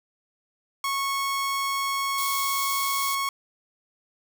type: tone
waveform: sawtooth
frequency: 1101 Hz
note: C#6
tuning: 12 cents flat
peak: -21 dBFS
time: 0.84-3.29 s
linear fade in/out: 2 ms
type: high-pass noise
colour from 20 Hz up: white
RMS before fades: -32 dBFS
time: 2.18-3.15 s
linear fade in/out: 2 ms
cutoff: 4300 Hz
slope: 24 dB/octave
effects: none